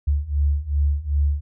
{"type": "beating tone pair", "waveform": "sine", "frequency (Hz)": [70.8, 73.4], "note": ["C#2", "D2"], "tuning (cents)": [37, 0], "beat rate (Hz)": 2.6, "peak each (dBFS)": [-22, -20], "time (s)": [0.07, 1.41], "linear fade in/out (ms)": 10, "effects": []}